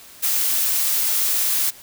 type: noise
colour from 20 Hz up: blue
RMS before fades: -20 dBFS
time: 0.22-1.71 s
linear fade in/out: 20 ms
effects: white hiss -44 dBFS RMS until 1.82 s